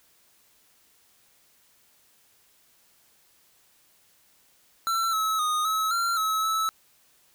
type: tone with pitch steps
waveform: square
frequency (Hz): 1344 / 1294 / 1237 / 1291 / 1373 / 1292 / 1306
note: E6 / E6 / D#6 / E6 / F6 / E6 / E6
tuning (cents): +33 / -32 / -10 / -37 / -30 / -35 / -17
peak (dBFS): -24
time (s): 4.87-6.69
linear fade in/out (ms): 0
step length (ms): 260
effects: white hiss -62 dBFS RMS until 7.34 s